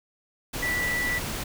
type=tone in noise; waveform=sine; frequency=1963 Hz; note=B6; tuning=11 cents flat; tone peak=-25 dBFS; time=0.62-1.19 s; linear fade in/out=10 ms; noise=pink; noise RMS=-32 dBFS; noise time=0.53-1.44 s; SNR=+4 dB; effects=none